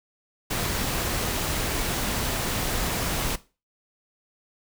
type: noise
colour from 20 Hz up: pink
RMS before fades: -27 dBFS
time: 0.5-3.36 s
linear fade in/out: 10 ms
effects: noise-tail reverb RT60 0.3 s tail -17 dB re dry